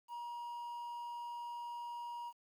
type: tone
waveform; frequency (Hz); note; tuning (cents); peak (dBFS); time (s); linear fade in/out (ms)
triangle; 952; A#5; +36; -40; 0.08-2.33; 50
effects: 11-bit